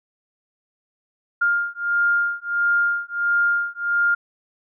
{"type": "beating tone pair", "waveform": "sine", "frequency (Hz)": [1405, 1406.5], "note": ["F6", "F6"], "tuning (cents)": [10, 12], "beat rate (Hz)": 1.5, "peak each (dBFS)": -21, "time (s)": [1.41, 4.15], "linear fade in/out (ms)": 10, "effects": []}